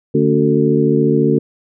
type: harmonic tone with a mistuned harmonic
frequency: 74.2 Hz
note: D2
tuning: 18 cents sharp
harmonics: 2 / 3 / 4 / 5 / 6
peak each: -17 / -17 / -17 / -17 / -17 dBFS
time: 0.14-1.39 s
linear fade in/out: 10 ms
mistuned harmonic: 4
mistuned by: -87 cents
effects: none